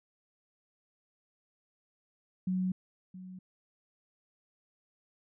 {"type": "tone with echo", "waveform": "sine", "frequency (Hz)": 185, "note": "F#3", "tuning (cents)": 0, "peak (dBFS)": -28, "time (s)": [2.47, 2.72], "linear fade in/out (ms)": 5, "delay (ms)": 670, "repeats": 1, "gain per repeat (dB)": -15, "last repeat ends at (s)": 3.39, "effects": []}